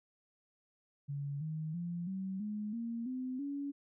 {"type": "tone with pitch steps", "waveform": "sine", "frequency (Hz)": [142, 156.65, 172.81, 190.65, 210.3, 232, 256, 282.4], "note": ["C#3", "D#3", "F3", "G3", "G#3", "A#3", "C4", "C#4"], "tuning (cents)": [42, 12, -18, -48, 22, -8, -38, 32], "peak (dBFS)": -36, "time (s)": [1.08, 3.72], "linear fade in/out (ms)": 20, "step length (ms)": 330, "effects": []}